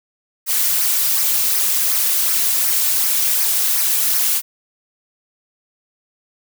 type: noise with flanger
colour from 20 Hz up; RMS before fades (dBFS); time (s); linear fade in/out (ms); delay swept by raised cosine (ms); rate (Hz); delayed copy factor
blue; -17; 0.46-4.42; 50; 0.26 to 3.16; 2.7; -0.6
effects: none